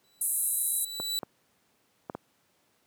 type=tone with exponential growth; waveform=sawtooth; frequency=3951 Hz; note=B7; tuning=in tune; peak=-24 dBFS; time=0.04-1.19 s; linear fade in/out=0 ms; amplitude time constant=250 ms
type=band-pass noise; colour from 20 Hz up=white; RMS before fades=-29 dBFS; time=0.21-0.85 s; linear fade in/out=5 ms; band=8900 to 12000 Hz; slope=48 dB/octave
type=clicks; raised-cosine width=1 ms; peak=-20 dBFS; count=4; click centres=1 / 1.232 / 2.098 / 2.15 s
effects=pink hiss -69 dBFS RMS until 2.86 s + high-pass 150 Hz 12 dB/octave